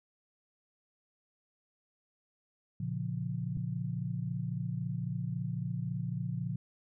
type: chord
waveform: sine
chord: Bb minor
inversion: none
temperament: equal with one note detuned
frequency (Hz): 116.54 / 140.28 / 174.61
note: Bb2 / Db3 / F3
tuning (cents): 0 / +21 / 0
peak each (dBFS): -37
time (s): 2.8-6.56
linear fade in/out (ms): 5
type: click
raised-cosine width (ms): 5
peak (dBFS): -29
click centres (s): 3.571
effects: none